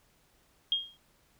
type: tone with exponential decay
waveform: sine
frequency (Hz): 3242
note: G#7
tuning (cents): -42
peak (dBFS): -22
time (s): 0.72-0.97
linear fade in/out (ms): 1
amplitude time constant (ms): 53
effects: pink hiss -67 dBFS RMS until 1.39 s